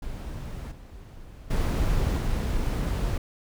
brown noise with level steps, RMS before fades -35 / -44 / -24 / -26 dBFS, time 0.02-3.18 s, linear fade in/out 5 ms, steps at 0.71 / 1.5 / 2.17 s, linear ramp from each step 10 ms, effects none

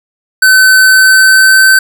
square tone with pitch glide, 1523 to 1538.9 Hz, F#6 to G6, +50 to -32 cents, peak -3 dBFS, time 0.42-1.79 s, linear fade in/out 5 ms, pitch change +18 cents, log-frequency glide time 0.81-1.65 s, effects none

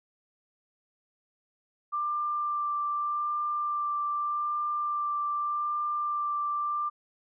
sine tone with vibrato, 1184 Hz, D6, 14 cents sharp, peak -27 dBFS, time 1.92-6.9 s, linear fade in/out 20 ms, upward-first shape sine, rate 0.83 Hz, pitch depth 11 cents each way, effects none

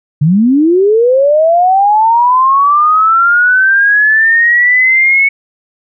sine linear sweep, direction up, 138.59 to 2217 Hz, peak -5 dBFS, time 0.21-5.29 s, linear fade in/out 10 ms, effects none

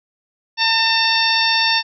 harmonic tone with a mistuned harmonic, 904 Hz, A5, 47 cents sharp, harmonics 1 / 2 / 3 / 4 / 5 / 6, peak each -21 / -21 / -21 / -21 / -21 / -21 dBFS, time 0.57-1.83 s, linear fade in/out 50 ms, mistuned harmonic 3, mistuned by -20 cents, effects none

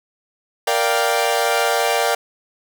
sawtooth chord, G minor seventh, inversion first, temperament equal, 466.2 / 587.3 / 698.5 / 784 Hz, Bb4 / D5 / F5 / G5, 0 / 0 / 0 / 0 cents, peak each -18 dBFS, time 0.67-2.15 s, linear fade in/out 5 ms, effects none

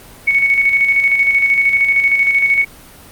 sine tone with tremolo, 2220 Hz, C#7, 2 cents sharp, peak -8 dBFS, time 0.27-2.65 s, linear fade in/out 10 ms, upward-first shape square, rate 13 Hz, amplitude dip 45%, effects pink hiss -39 dBFS RMS until 3.11 s + Opus 32 kbps

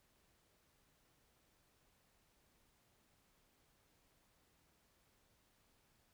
silence, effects pink hiss -75 dBFS RMS until 6.13 s

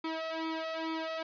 sawtooth tone with flanger, 322.5 Hz, E4, 38 cents flat, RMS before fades -36 dBFS, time 0.04-1.23 s, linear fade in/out 5 ms, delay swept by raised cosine 0.87 to 1.59 ms, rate 2.3 Hz, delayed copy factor +0.95, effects resampled to 11025 Hz

